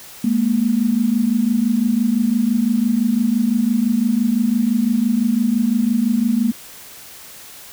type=tone pair together; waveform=sine; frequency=211.3 / 237.2 Hz; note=G#3 / A#3; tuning=+30 / +30 cents; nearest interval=major second; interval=200 cents; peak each=-18 / -16 dBFS; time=0.24-6.52 s; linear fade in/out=5 ms; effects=white hiss -39 dBFS RMS until 7.72 s